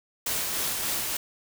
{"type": "noise with tremolo", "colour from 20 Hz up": "white", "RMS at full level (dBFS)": -28, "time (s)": [0.26, 1.17], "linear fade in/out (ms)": 5, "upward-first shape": "sine", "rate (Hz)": 3.4, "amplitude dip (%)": 25, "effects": []}